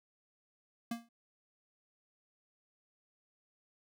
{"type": "tone with exponential decay", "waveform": "square", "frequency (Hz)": 233.1, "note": "A#3", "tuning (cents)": 0, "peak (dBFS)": -33, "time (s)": [0.91, 1.09], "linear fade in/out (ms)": 5, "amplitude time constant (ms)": 37, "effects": []}